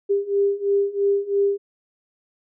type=beating tone pair; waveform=sine; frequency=398.5 / 401.5 Hz; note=G4 / G4; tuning=+28 / +41 cents; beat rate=3 Hz; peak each=-22 / -20 dBFS; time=0.09-1.58 s; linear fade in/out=20 ms; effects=none